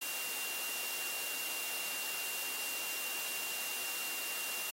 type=tone in noise; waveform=sine; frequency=2773 Hz; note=F7; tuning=13 cents flat; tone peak=-41 dBFS; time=0.01-4.71 s; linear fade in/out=10 ms; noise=white; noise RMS=-40 dBFS; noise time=0.01-4.71 s; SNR=-4 dB; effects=high-pass 300 Hz 12 dB/octave + AAC 48 kbps

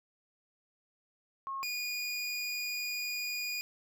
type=tone pair in turn; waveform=sine / 25% pulse; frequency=1084 / 2448 Hz; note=C#6 / D#7; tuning=-39 / -29 cents; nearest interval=octave + major second; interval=1410 cents; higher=second; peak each=-35 / -30 dBFS; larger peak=second; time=1.47-1.63 / 1.63-3.61 s; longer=second; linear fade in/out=0 ms; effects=none

